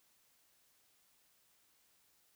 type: silence
effects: white hiss -72 dBFS RMS until 2.35 s